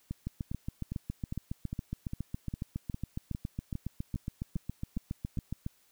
two click trains, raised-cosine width 5 ms, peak -22 / -23 dBFS, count 40 / 14, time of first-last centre 0.27-5.664 / 0.11-5.373 s, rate 7.23 / 2.47 Hz, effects white hiss -67 dBFS RMS until 5.91 s

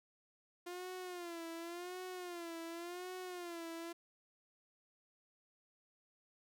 sawtooth tone with vibrato, 349.2 Hz, F4, in tune, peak -40 dBFS, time 0.66-3.93 s, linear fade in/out 10 ms, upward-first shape sine, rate 0.9 Hz, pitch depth 94 cents each way, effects none

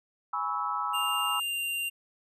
sine chord, C# minor seventh, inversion second, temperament equal with one note detuned, 830.6 / 987.8 / 1108.7 / 1304.9 Hz, G#5 / B5 / C#6 / E6, 0 / 0 / 0 / -18 cents, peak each -36 / -34 / -36 / -31 dBFS, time 0.33-1.4 s, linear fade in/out 5 ms
square tone with pitch glide, 2803 to 2782 Hz, F7 to F7, +6 to -7 cents, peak -30 dBFS, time 0.93-1.9 s, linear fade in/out 20 ms, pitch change -13 cents, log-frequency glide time 1.37-1.61 s
effects none

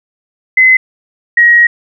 sine tone pair in turn, 2041 / 1894.1 Hz, C7 / A#6, -44 / +27 cents, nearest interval minor second, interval 129 cents, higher first, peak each -3 dBFS, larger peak neither, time 0.57-0.77 / 1.37-1.67 s, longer second, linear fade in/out 5 ms, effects none

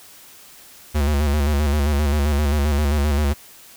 square tone with vibrato, 73 Hz, D2, 10 cents flat, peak -17 dBFS, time 0.94-3.34 s, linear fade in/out 20 ms, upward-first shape square, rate 7.6 Hz, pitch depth 58 cents each way, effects white hiss -45 dBFS RMS until 3.76 s

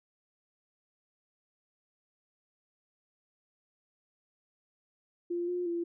sine tone with pitch steps, 347.2 / 355.8 / 341.9 Hz, F4 / F4 / F4, -10 / +32 / -37 cents, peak -30 dBFS, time 5.3-5.84 s, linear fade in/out 10 ms, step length 180 ms, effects none

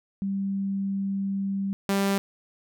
sine / sawtooth tone pair in turn, 196.1 / 197.35 Hz, G3 / G3, +1 / +12 cents, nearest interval unison, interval 11 cents, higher second, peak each -25 / -18 dBFS, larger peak second, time 0.22-1.73 / 1.89-2.18 s, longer first, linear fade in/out 0 ms, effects none

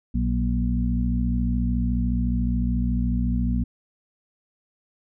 harmonic tone with a mistuned harmonic, 59.6 Hz, A#1, 39 cents sharp, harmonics 1 / 2 / 3 / 4, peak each -23 / -29 / -28 / -26 dBFS, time 0.14-3.64 s, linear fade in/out 10 ms, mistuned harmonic 3, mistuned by +53 cents, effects none

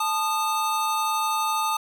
square tone pair together, 879 / 1228.2 Hz, A5 / D#6, -2 / -23 cents, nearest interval tritone, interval 579 cents, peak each -26 dBFS, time 0-1.77 s, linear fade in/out 5 ms, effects none

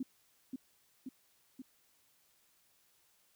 sine tone with echo, 260.2 Hz, C4, 9 cents flat, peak -34 dBFS, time 0-0.03 s, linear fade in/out 5 ms, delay 530 ms, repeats 3, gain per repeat -3 dB, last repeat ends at 1.62 s, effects white hiss -71 dBFS RMS until 3.35 s

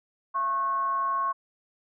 sine tone with frequency modulation, 1092 Hz, C#6, 26 cents flat, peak -24 dBFS, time 0.34-1.33 s, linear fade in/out 20 ms, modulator 415 Hz, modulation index 0.3, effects none

